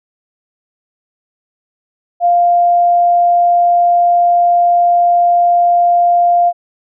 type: tone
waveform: sine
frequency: 698.5 Hz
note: F5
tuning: in tune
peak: -7 dBFS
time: 2.2-6.53 s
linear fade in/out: 50 ms
effects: none